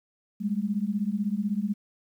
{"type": "beating tone pair", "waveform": "sine", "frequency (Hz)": [197.6, 213.6], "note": ["G3", "G#3"], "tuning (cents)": [14, 49], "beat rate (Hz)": 16, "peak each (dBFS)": -28, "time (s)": [0.4, 1.74], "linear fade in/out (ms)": 20, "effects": ["10-bit"]}